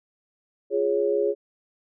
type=chord; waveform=sine; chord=Db major; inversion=first; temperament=equal; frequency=349.2 / 415.3 / 554.4 Hz; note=F4 / Ab4 / Db5; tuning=0 / 0 / 0 cents; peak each=-28 / -22 / -26 dBFS; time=0.7-1.35 s; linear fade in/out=50 ms; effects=none